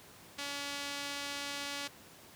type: tone with band-pass filter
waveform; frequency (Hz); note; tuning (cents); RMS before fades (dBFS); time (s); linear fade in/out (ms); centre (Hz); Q
sawtooth; 283.8; C#4; +41; -40; 0.38-1.88; 10; 4100; 0.79
effects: pink hiss -55 dBFS RMS until 2.35 s + high-pass 100 Hz 12 dB/octave